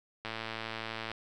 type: click train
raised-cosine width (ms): 0.3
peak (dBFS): -21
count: 98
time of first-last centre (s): 0.25-1.116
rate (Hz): 112
effects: none